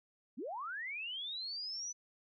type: linear sweep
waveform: sine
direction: up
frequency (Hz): 188.8 to 6030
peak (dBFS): -39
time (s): 0.37-1.93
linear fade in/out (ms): 20
effects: none